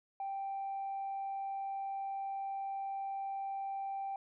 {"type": "tone", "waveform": "sine", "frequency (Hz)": 784, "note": "G5", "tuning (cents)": 0, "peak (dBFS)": -35, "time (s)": [0.2, 4.16], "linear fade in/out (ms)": 2, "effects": ["tanh soft clip ceiling -33 dBFS"]}